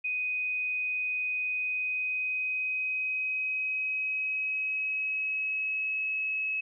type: tone with pitch glide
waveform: sine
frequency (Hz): 2498 to 2573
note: D#7 to E7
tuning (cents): +6 to -43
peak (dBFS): -28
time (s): 0.04-6.61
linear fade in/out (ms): 10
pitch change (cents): +51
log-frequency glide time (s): 1.52-6.01
effects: none